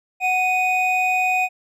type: tone pair together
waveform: triangle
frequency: 740 / 2489 Hz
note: F#5 / D#7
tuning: 0 / 0 cents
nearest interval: octave + major sixth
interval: 2100 cents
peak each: -18 dBFS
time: 0.2-1.49 s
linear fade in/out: 50 ms
effects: none